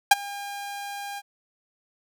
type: tone with ADSR envelope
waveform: sawtooth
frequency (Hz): 806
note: G5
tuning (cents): +48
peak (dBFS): -5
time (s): 0.11-1.22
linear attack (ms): 6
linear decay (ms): 25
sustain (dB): -24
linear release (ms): 42
effects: none